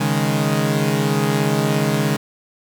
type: chord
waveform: sawtooth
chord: C# suspended second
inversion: none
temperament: equal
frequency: 138.59 / 155.56 / 207.7 Hz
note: C#3 / D#3 / G#3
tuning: 0 / 0 / 0 cents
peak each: -17 dBFS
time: 0-2.17 s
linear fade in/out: 10 ms
effects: 7-bit